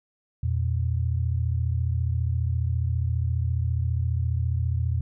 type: tone pair together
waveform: sine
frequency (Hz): 83.79 / 118.5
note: E2 / A#2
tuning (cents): +29 / +29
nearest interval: tritone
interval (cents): 600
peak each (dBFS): -24 / -26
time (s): 0.43-5.01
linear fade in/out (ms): 5
effects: none